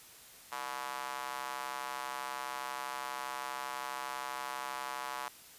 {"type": "tone with high-pass filter", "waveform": "square", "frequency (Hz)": 66.2, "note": "C2", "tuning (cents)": 21, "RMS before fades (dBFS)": -40, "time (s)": [0.52, 5.28], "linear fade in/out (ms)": 0, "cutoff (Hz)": 970, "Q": 2.6, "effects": ["white hiss -55 dBFS RMS until 5.58 s", "resampled to 32000 Hz"]}